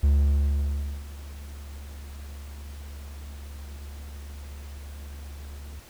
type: tone with ADSR envelope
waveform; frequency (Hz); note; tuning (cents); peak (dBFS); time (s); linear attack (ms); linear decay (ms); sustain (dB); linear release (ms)
triangle; 71.2; C#2; +47; -14; 0.03-5.8; 8; 1000; -21; 7
effects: pink hiss -50 dBFS RMS until 5.89 s